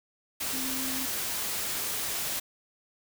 sine tone in noise, 261.6 Hz, C4, in tune, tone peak -36 dBFS, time 0.53-1.06 s, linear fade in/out 10 ms, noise white, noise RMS -32 dBFS, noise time 0.4-2.4 s, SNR -7 dB, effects none

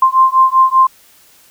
sine beating tone pair, 1046.5 / 1051.6 Hz, C6 / C6, 0 / +8 cents, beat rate 5.1 Hz, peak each -10 dBFS, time 0.02-0.87 s, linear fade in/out 5 ms, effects white hiss -47 dBFS RMS until 1.5 s

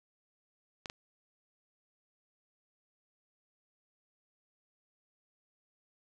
clicks, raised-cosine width 0.2 ms, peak -23 dBFS, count 2, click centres 0.858 / 0.899 s, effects none

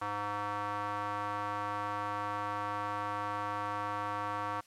square tone with band-pass filter, 103 Hz, G#2, 14 cents flat, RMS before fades -36 dBFS, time 0.01-4.61 s, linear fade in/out 10 ms, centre 1100 Hz, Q 3, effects white hiss -63 dBFS RMS until 4.66 s + low-pass 10000 Hz 12 dB/octave

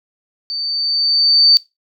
sine tone with level ramp, 4576 Hz, D8, 46 cents flat, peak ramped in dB -21 to -6 dBFS, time 0.5-1.57 s, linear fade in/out 0 ms, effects noise-tail reverb RT60 0.2 s tail -19 dB re dry

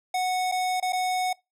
square tone with dropouts, 737 Hz, F#5, 7 cents flat, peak -24 dBFS, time 0.14-1.33 s, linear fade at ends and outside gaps 5 ms, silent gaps 0.516-0.521 / 0.801-0.825 / 0.924-0.93 s, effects noise-tail reverb RT60 0.2 s tail -23 dB re dry + low-pass 12000 Hz 12 dB/octave

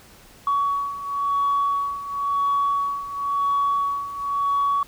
sine beating tone pair, 1125 / 1125.96 Hz, C#6 / C#6, +25 / +27 cents, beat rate 0.96 Hz, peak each -25 / -21 dBFS, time 0.47-4.83 s, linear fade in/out 2 ms, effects tanh soft clip ceiling -14 dBFS + pink hiss -49 dBFS RMS until 4.87 s

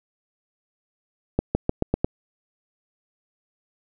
accelerating click train, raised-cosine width 2 ms, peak -6 dBFS, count 6, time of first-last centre 1.39-2.045 s, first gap 160 ms, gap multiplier 0.9, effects none

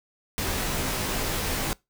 pink noise with comb filter, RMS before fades -28 dBFS, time 0.38-1.73 s, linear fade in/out 0 ms, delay 17 ms, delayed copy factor -0.8, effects noise-tail reverb RT60 0.2 s tail -23 dB re dry

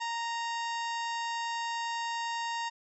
harmonic tone with a mistuned harmonic, 930 Hz, A#5, 4 cents flat, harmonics 1 / 2 / 3 / 4 / 5 / 6 / 7 / 8, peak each -33 / -39 / -43 / -45 / -47 / -49 / -50 / -51 dBFS, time 0-2.7 s, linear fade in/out 20 ms, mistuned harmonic 6, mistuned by -56 cents, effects none

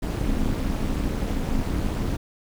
brown noise with amplitude modulation, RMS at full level -21 dBFS, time 0.02-2.17 s, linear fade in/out 10 ms, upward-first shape sine, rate 237 Hz, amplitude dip 85%, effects none

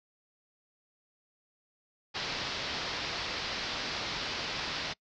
white low-pass noise, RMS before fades -36 dBFS, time 2.14-4.94 s, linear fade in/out 20 ms, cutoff 5200 Hz, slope 48 dB/octave, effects noise-tail reverb RT60 0.1 s tail -25 dB re dry

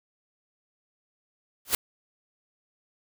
white noise with exponential growth, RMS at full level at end -18 dBFS, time 1.65-1.75 s, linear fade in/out 2 ms, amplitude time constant 20 ms, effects none

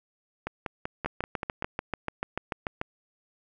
two click trains, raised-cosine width 0.5 ms, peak -16 / -14 dBFS, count 7 / 13, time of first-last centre 0.47-1.624 / 1.06-2.814 s, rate 5.2 / 6.84 Hz, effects none

